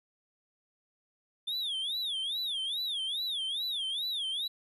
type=tone with vibrato; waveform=triangle; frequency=3504 Hz; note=A7; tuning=8 cents flat; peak=-30 dBFS; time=1.47-4.48 s; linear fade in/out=10 ms; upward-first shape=sine; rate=2.4 Hz; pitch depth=220 cents each way; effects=resampled to 32000 Hz